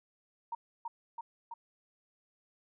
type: tone with echo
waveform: sine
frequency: 931 Hz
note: A#5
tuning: 2 cents flat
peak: -34 dBFS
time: 0.52-0.55 s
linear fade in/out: 5 ms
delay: 330 ms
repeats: 3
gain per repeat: -2 dB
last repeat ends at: 1.54 s
effects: none